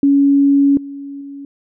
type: tone with level steps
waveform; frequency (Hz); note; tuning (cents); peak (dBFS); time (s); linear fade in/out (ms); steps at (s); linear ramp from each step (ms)
sine; 280; C#4; +18; -8 / -26 / -28; 0.03-1.45; 2; 0.77 / 1.21; 2
effects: none